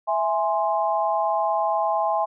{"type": "chord", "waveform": "sine", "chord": "E augmented", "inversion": "none", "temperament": "equal", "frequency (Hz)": [659.3, 830.6, 1046.5], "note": ["E5", "G#5", "B#5"], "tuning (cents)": [0, 0, 0], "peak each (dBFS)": [-24, -23, -26], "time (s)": [0.07, 2.26], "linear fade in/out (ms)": 20, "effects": []}